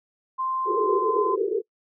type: tone with pitch glide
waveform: sine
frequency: 1045 to 1028.8 Hz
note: C6 to C6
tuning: -2 to -30 cents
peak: -24 dBFS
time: 0.38-1.36 s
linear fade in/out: 20 ms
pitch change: -28 cents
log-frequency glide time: 0.75-1.17 s
type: band-pass noise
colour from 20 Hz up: pink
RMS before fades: -24 dBFS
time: 0.65-1.62 s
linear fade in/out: 50 ms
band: 370 to 460 Hz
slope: 96 dB/octave
effects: noise-tail reverb RT60 0.1 s tail -24 dB re dry